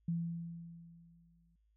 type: tone with exponential decay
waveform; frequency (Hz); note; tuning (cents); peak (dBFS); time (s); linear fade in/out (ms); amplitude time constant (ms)
sine; 168.4; E3; +37; -31; 0.08-1.56; 5; 320
effects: added 53 Hz sine -70 dBFS peak until 1.76 s